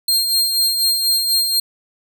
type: tone with tremolo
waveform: sawtooth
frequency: 4202 Hz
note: C8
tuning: 7 cents sharp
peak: -10 dBFS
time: 0.08-1.6 s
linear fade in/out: 5 ms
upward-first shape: sine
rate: 4.1 Hz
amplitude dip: 45%
effects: none